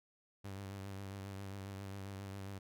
sawtooth tone with vibrato, 98 Hz, G2, in tune, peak -40 dBFS, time 0.44-2.59 s, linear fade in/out 10 ms, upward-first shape sine, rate 7.4 Hz, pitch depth 36 cents each way, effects none

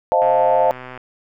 sine chord, F dominant seventh, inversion second, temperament equal, 523.3 / 622.3 / 698.5 / 880 Hz, C5 / Eb5 / F5 / A5, 0 / 0 / 0 / 0 cents, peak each -18 dBFS, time 0.12-0.71 s, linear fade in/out 0 ms
click train, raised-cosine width 0.5 ms, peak -19 dBFS, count 97, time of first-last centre 0.22-0.976 s, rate 127 Hz
effects none

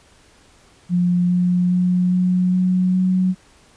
sine tone with pitch steps, 177.2 / 178.74 / 180.3 / 181.87 / 183.45 / 185.05 Hz, F3 / F3 / F#3 / F#3 / F#3 / F#3, +25 / +40 / -45 / -30 / -15 / 0 cents, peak -14 dBFS, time 0.89-3.35 s, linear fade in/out 50 ms, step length 410 ms, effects pink hiss -52 dBFS RMS until 3.76 s + resampled to 22050 Hz

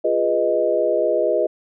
sine chord, F half-diminished seventh, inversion none, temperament equal with one note detuned, 349.2 / 413.4 / 493.9 / 622.3 Hz, F4 / Ab4 / Cb5 / Eb5, 0 / -8 / 0 / 0 cents, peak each -24 / -23 / -22 / -19 dBFS, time 0.04-1.47 s, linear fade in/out 10 ms, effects none

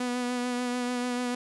sawtooth tone with vibrato, 246.4 Hz, B3, 4 cents flat, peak -24 dBFS, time 0-1.35 s, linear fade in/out 5 ms, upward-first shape sine, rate 6.8 Hz, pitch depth 20 cents each way, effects resampled to 24000 Hz + 9-bit

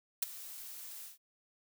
blue noise with ADSR envelope, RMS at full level -29 dBFS, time 0.22-1.18 s, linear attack 7 ms, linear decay 15 ms, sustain -18 dB, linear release 140 ms, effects none

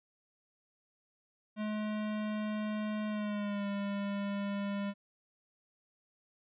square tone with pitch glide, 212.8 to 200.9 Hz, G#3 to G3, +42 to +43 cents, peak -34 dBFS, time 1.56-4.94 s, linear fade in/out 50 ms, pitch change -99 cents, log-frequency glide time 3.08-3.67 s, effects resampled to 8000 Hz

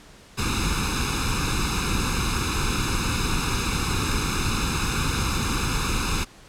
pink noise with comb filter, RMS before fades -24 dBFS, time 0.37-6.25 s, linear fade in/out 20 ms, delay 0.78 ms, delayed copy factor +1, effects pink hiss -49 dBFS RMS until 6.48 s + low-pass 9000 Hz 12 dB/octave

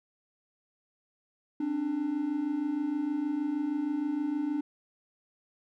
triangle tone pair together, 270.8 / 297.2 Hz, C#4 / D4, -40 / +21 cents, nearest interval major second, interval 161 cents, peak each -33 / -27 dBFS, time 1.6-4.61 s, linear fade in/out 5 ms, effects none

